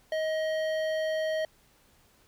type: tone with hard clipping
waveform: sine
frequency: 630 Hz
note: D#5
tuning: 21 cents sharp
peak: -29 dBFS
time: 0.12-1.45 s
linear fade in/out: 2 ms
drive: 12 dB
effects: pink hiss -63 dBFS RMS until 2.27 s